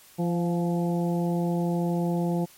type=harmonic tone with a mistuned harmonic; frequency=172 Hz; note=F3; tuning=26 cents flat; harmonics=1 / 2 / 3 / 4 / 5; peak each=-24 / -30 / -34 / -36 / -38 dBFS; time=0.18-2.46 s; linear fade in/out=20 ms; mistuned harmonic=4; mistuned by=+32 cents; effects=white hiss -53 dBFS RMS until 2.57 s + MP3 64 kbps